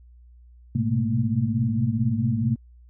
sine tone cluster, 107.4 / 124.8 / 129.4 / 212.4 / 228.2 Hz, A2 / B2 / C3 / G#3 / A#3, -41 / +19 / -19 / +39 / -37 cents, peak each -26 / -26 / -29 / -31 / -25 dBFS, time 0.75-2.56 s, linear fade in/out 5 ms, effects added 60 Hz sine -47 dBFS peak until 2.89 s

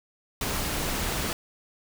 pink noise, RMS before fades -29 dBFS, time 0.41-1.33 s, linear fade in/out 2 ms, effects none

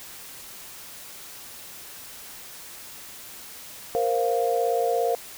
sine chord, Bb suspended second, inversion none, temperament equal, 466.2 / 523.3 / 698.5 Hz, Bb4 / C5 / F5, 0 / 0 / 0 cents, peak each -24 / -27 / -25 dBFS, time 3.95-5.15 s, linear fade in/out 0 ms, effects white hiss -42 dBFS RMS until 5.37 s

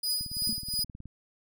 sawtooth tone with tremolo, 4954 Hz, D#8, 8 cents flat, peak -23 dBFS, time 0.03-0.84 s, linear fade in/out 5 ms, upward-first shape triangle, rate 2.9 Hz, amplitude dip 85%
click train, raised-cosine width 5 ms, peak -31 dBFS, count 17, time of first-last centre 0.21-1.057 s, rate 18.9 Hz
sine tone with exponential decay, 218.9 Hz, A3, 9 cents flat, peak -28 dBFS, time 0.49-0.58 s, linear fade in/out 2 ms, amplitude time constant 18 ms
effects none

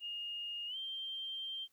sine tone with pitch glide, 2843 to 3155 Hz, F7 to G7, +30 to +10 cents, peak -39 dBFS, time 0-1.68 s, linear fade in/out 50 ms, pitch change +180 cents, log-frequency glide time 0.67-0.77 s, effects white hiss -75 dBFS RMS until 1.72 s

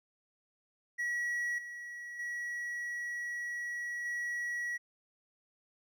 triangle tone with level steps, 1924 Hz, B6, 46 cents flat, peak -30 / -40 / -34 / -32 dBFS, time 0.98-4.78 s, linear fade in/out 20 ms, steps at 1.58 / 2.19 / 4.05 s, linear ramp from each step 5 ms, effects none

